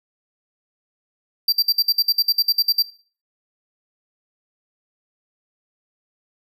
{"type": "tone bursts", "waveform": "square", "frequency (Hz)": 4699, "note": "D8", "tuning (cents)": 0, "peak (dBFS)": -14, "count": 14, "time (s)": [1.48, 2.824], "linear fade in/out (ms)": 5, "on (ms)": 44, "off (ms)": 56, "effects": ["noise-tail reverb RT60 0.4 s tail -17 dB re dry"]}